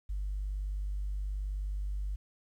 sine tone, 49.46 Hz, G1, 16 cents sharp, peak -31 dBFS, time 0.09-2.16 s, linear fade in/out 10 ms, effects tanh soft clip ceiling -28 dBFS + 11-bit

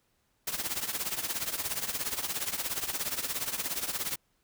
white noise with tremolo, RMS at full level -30 dBFS, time 0.47-4.16 s, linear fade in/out 5 ms, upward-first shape triangle, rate 17 Hz, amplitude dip 85%, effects pink hiss -73 dBFS RMS until 4.43 s

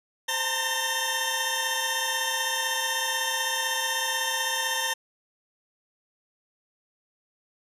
20% pulse tone cluster, 521 / 883 / 914 / 1812 / 3133 Hz, C5 / A5 / A#5 / A#6 / G7, -7 / +6 / -34 / -50 / -2 cents, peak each -32 / -32 / -26 / -25 / -26 dBFS, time 0.28-4.94 s, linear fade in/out 10 ms, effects resampled to 32000 Hz

